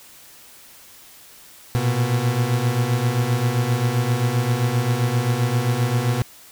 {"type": "beating tone pair", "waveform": "40% pulse", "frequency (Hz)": [116.54, 124.14], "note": ["A#2", "B2"], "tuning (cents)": [0, 9], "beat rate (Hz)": 7.6, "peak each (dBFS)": [-22, -19], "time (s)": [1.75, 6.22], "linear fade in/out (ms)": 0, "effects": ["white hiss -46 dBFS RMS until 6.51 s"]}